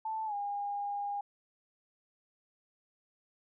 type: tone with pitch glide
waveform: sine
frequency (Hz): 880 to 811.6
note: A5 to G#5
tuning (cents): 0 to -40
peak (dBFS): -33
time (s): 0.05-1.21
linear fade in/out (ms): 5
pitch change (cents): -140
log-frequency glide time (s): 0.26-0.34
effects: none